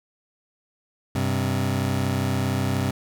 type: tone pair together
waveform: 25% pulse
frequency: 97.2 / 129.96 Hz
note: G2 / C3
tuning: -14 / -11 cents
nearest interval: perfect fourth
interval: 503 cents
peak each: -21 dBFS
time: 1.15-2.91 s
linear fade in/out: 5 ms
effects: none